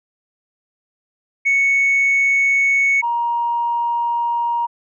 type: tone pair in turn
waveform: sine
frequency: 2216 / 943.1 Hz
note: C#7 / A#5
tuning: -1 / +20 cents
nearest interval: octave + minor third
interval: 1479 cents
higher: first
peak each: -11 / -16 dBFS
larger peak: first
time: 1.45-3.02 / 3.02-4.67 s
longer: second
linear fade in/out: 20 ms
effects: tanh soft clip ceiling -10 dBFS